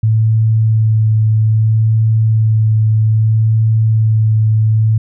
sine tone with vibrato, 110 Hz, A2, in tune, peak -8 dBFS, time 0.03-4.98 s, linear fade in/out 5 ms, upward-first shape sine, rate 0.62 Hz, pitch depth 13 cents each way, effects none

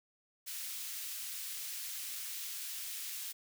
white high-pass noise, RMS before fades -42 dBFS, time 0.46-3.33 s, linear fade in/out 20 ms, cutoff 2200 Hz, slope 12 dB/octave, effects none

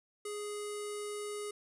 square tone with low-pass filter, 415.3 Hz, G#4, in tune, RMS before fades -40 dBFS, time 0.25-1.51 s, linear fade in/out 5 ms, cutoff 9700 Hz, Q 4.7, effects none

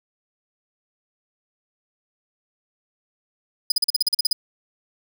40% pulse tone bursts, 4978 Hz, D#8, in tune, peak -14 dBFS, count 11, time 3.7-4.33 s, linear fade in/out 5 ms, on 20 ms, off 41 ms, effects none

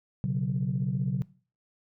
sine chord, B suspended second, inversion none, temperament just, 123.47 / 138.9 / 185.21 Hz, B2 / C#3 / F#3, 0 / +4 / +2 cents, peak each -31 / -28 / -29 dBFS, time 0.24-1.22 s, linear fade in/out 0 ms, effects noise-tail reverb RT60 0.4 s tail -20 dB re dry + tanh soft clip ceiling -19 dBFS

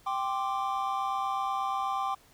triangle chord, G suspended fourth, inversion none, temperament equal, 784 / 1046.5 / 1174.7 Hz, G5 / C6 / D6, 0 / 0 / 0 cents, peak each -30 / -32 / -31 dBFS, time 0.06-2.15 s, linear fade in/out 10 ms, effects pink hiss -60 dBFS RMS until 2.33 s

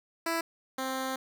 10% pulse tone pair in turn, 331.1 / 262.8 Hz, E4 / C4, +8 / +8 cents, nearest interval major third, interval 400 cents, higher first, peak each -20 / -23 dBFS, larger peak first, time 0.26-0.41 / 0.78-1.16 s, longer second, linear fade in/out 5 ms, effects none

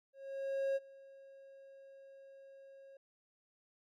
triangle tone with ADSR envelope, 544 Hz, C#5, 33 cents flat, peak -29 dBFS, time 0.13-2.97 s, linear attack 630 ms, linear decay 31 ms, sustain -23 dB, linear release 3 ms, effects none

